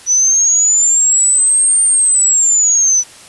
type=linear two-way sweep; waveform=sine; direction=up then down; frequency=5920 to 8820 to 5920 Hz; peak=-8 dBFS; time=0.06-3.04 s; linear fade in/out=50 ms; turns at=1.83 s; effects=white hiss -38 dBFS RMS until 3.28 s + resampled to 24000 Hz